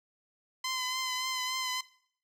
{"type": "tone with vibrato", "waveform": "10% pulse", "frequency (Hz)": 1025, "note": "C6", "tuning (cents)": -36, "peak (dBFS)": -23, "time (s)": [0.64, 1.81], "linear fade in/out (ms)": 5, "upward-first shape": "triangle", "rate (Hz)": 3.5, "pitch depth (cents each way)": 32, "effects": ["noise-tail reverb RT60 0.6 s tail -20 dB re dry", "low-pass 12000 Hz 12 dB/octave"]}